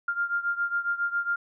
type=beating tone pair; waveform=sine; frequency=1396.9 / 1404.2 Hz; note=F6 / F6; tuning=0 / +9 cents; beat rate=7.3 Hz; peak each=-27 / -30 dBFS; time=0.08-1.36 s; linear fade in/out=5 ms; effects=none